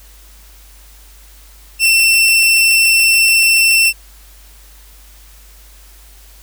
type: tone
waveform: sawtooth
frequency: 2693 Hz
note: E7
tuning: 36 cents sharp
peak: -5 dBFS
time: 1.79-3.93 s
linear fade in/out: 50 ms
effects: added 50 Hz sine -40 dBFS peak until 6.42 s + white hiss -45 dBFS RMS until 6.42 s